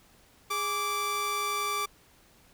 sawtooth tone pair together, 412.9 / 1167 Hz, G#4 / D6, -10 / -11 cents, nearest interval octave + tritone, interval 1799 cents, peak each -34 / -25 dBFS, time 0.5-1.86 s, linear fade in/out 10 ms, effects pink hiss -60 dBFS RMS until 2.53 s

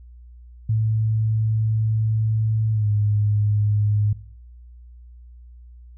sine tone with pitch glide, 110 to 104.49 Hz, A2 to G#2, 0 to +11 cents, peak -17 dBFS, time 0.69-4.13 s, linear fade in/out 5 ms, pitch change -89 cents, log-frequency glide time 2.72-2.88 s, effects noise-tail reverb RT60 0.6 s tail -20 dB re dry + added 60 Hz sine -41 dBFS peak until 5.97 s

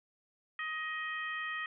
harmonic tone, 628 Hz, D#5, 16 cents sharp, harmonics 2 / 3 / 4 / 5, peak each -41 / -37 / -45 / -48 dBFS, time 0.59-1.66 s, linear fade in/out 2 ms, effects none

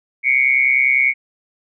sine tone with amplitude modulation, 2217 Hz, C#7, in tune, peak -8 dBFS, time 0.23-1.14 s, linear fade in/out 50 ms, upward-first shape sine, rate 130 Hz, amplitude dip 85%, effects none

